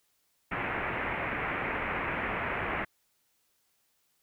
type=low-pass noise; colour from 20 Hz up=white; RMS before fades=-33 dBFS; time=0.51-2.85 s; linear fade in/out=10 ms; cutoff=2400 Hz; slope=48 dB/octave; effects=white hiss -73 dBFS RMS until 4.22 s